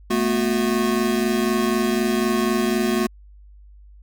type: tone cluster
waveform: square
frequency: 218.6 / 242.6 / 363.9 Hz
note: A3 / B3 / F#4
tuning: -11 / -31 / -29 cents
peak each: -23 / -25 / -23 dBFS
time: 0.1-3.07 s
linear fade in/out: 10 ms
effects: added 50 Hz sine -43 dBFS peak until 4.02 s